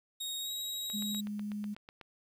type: tone with pitch glide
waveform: sawtooth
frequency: 3754 to 3822 Hz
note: A#7 to A#7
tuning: +11 to +43 cents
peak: -33 dBFS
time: 0.2-1.21 s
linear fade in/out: 10 ms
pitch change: +32 cents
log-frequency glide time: 0.4-0.51 s
type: click train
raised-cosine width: 0.3 ms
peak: -32 dBFS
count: 10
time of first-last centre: 0.9-2.012 s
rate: 8.09 Hz
type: tone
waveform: sine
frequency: 207.7 Hz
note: G#3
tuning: in tune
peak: -35 dBFS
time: 0.93-1.75 s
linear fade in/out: 20 ms
effects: 10-bit